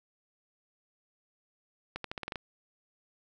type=accelerating click train; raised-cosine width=0.3 ms; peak=-20 dBFS; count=8; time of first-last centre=1.96-2.358 s; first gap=83 ms; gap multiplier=0.87; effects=none